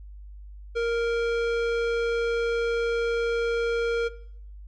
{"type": "tone with tanh clipping", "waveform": "sine", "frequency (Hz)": 466.2, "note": "A#4", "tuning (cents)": 0, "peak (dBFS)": -25, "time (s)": [0.75, 4.09], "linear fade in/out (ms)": 20, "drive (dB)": 16, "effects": ["noise-tail reverb RT60 0.6 s tail -17 dB re dry", "added 50 Hz sine -40 dBFS peak until 4.67 s"]}